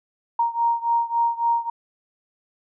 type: beating tone pair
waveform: sine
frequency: 932.3 / 935.9 Hz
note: A#5 / A#5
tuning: 0 / +7 cents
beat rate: 3.6 Hz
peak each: -21 / -23 dBFS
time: 0.39-1.7 s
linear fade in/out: 5 ms
effects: none